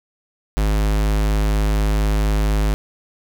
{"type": "tone", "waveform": "square", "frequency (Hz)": 52.1, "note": "G#1", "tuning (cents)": 6, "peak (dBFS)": -16, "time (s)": [0.57, 2.74], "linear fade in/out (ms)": 0, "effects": []}